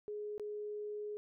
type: tone with dropouts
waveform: sine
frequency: 418.5 Hz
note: G#4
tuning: 13 cents sharp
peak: -39 dBFS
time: 0.08-1.17 s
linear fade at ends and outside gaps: 0 ms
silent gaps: 0.38-0.397 s
effects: none